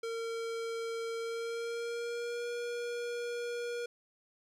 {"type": "tone with pitch glide", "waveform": "square", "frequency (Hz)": [457.8, 477.5], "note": ["A#4", "A#4"], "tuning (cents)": [-31, 42], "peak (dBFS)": -36, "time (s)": [0.03, 3.86], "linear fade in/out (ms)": 5, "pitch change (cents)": 73, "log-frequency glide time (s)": [1.17, 2.48], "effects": ["low-pass 8000 Hz 12 dB/octave", "12-bit"]}